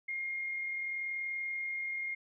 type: tone with amplitude modulation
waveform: sine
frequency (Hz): 2131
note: C7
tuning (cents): +31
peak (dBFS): -33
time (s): 0.08-2.15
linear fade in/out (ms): 10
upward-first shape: sine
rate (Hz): 40.7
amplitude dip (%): 25
effects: none